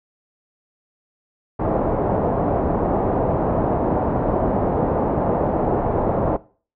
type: low-pass noise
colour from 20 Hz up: white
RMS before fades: -20 dBFS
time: 1.59-6.37 s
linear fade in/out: 10 ms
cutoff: 780 Hz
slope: 24 dB/octave
effects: noise-tail reverb RT60 0.4 s tail -20 dB re dry